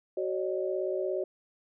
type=tone cluster; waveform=sine; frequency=375.2 / 552 / 609 Hz; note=F#4 / C#5 / D#5; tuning=+24 / -7 / -37 cents; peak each=-31 / -34 / -34 dBFS; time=0.17-1.24 s; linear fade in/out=5 ms; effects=none